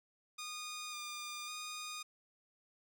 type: tone with pitch steps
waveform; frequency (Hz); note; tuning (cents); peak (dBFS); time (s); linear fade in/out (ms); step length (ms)
10% pulse; 1228 / 1205 / 1230; D#6 / D6 / D#6; -23 / +44 / -20; -34; 0.38-2.03; 10; 550
effects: none